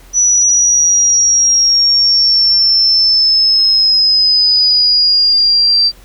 sine linear sweep, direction down, 5920 to 4679 Hz, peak -7 dBFS, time 0.13-5.92 s, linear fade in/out 50 ms, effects added 43 Hz sine -38 dBFS peak until 6.04 s + pink hiss -44 dBFS RMS until 6.04 s

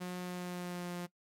sawtooth tone with pitch glide, 180.2 to 176.08 Hz, F#3 to F3, -45 to +14 cents, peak -34 dBFS, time 0-1.07 s, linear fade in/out 20 ms, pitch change -41 cents, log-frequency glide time 0.18-0.95 s, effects noise-tail reverb RT60 0.1 s tail -19 dB re dry + MP3 96 kbps

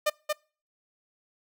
sawtooth tone with echo, 604 Hz, D5, 48 cents sharp, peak -18 dBFS, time 0.06-0.1 s, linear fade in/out 10 ms, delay 230 ms, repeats 1, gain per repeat -3 dB, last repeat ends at 0.33 s, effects noise-tail reverb RT60 0.4 s tail -26 dB re dry

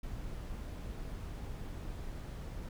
brown noise, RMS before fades -42 dBFS, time 0.03-2.69 s, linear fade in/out 5 ms, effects none

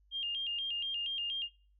sine tone with vibrato, 3006 Hz, F#7, 27 cents sharp, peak -33 dBFS, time 0.11-1.49 s, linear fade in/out 50 ms, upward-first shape square, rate 4.2 Hz, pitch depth 110 cents each way, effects noise-tail reverb RT60 0.4 s tail -22 dB re dry + added 50 Hz sine -64 dBFS peak until 1.79 s

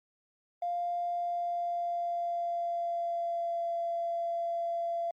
triangle tone with pitch glide, 698.5 to 681.4 Hz, F5 to F5, 0 to -43 cents, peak -26 dBFS, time 0.62-5.11 s, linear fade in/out 5 ms, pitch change -43 cents, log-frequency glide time 1.06-3.69 s, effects tanh soft clip ceiling -28 dBFS + Opus 48 kbps

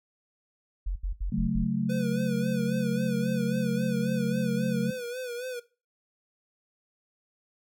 sine tone bursts, 45.33 Hz, F#1, 35 cents flat, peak -26 dBFS, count 5, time 0.86-1.648 s, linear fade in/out 10 ms, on 100 ms, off 72 ms
sine chord, F# minor, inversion second, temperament equal, 138.59 / 185 / 220 Hz, C#3 / F#3 / A3, 0 / 0 / 0 cents, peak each -31 / -28 / -29 dBFS, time 1.32-4.91 s, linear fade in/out 5 ms
square tone with vibrato, 493.9 Hz, B4, in tune, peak -34 dBFS, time 1.89-5.6 s, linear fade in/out 10 ms, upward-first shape sine, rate 3.7 Hz, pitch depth 72 cents each way
effects noise-tail reverb RT60 0.3 s tail -17 dB re dry

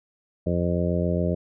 harmonic tone, 87.31 Hz, F2, in tune, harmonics 1 / 2 / 3 / 4 / 5 / 6 / 7, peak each -27 / -25 / -33 / -31 / -32 / -31 / -30 dBFS, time 0.46-1.35 s, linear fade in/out 10 ms, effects none

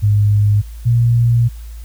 sine tone pair in turn, 103.6 / 118.2 Hz, G#2 / A#2, -4 / +24 cents, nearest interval major second, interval 228 cents, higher second, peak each -9 dBFS, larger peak neither, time 0.02-0.62 / 0.85-1.49 s, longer second, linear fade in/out 20 ms, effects added 56 Hz sine -28 dBFS peak until 1.84 s + white hiss -47 dBFS RMS until 1.84 s

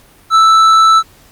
sine tone with tanh clipping, 1318.5 Hz, E6, in tune, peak -6 dBFS, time 0.3-1.03 s, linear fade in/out 50 ms, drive 9 dB, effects pink hiss -45 dBFS RMS until 1.31 s + Opus 48 kbps

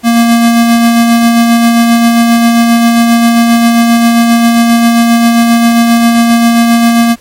square tone with tremolo, 233.1 Hz, A#3, in tune, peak -3 dBFS, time 0.03-7.16 s, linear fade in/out 50 ms, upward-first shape sine, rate 7.5 Hz, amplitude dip 30%, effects pink hiss -41 dBFS RMS until 7.2 s + MP3 64 kbps

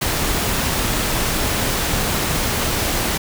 pink noise, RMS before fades -20 dBFS, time 0.01-3.18 s, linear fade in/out 10 ms, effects none

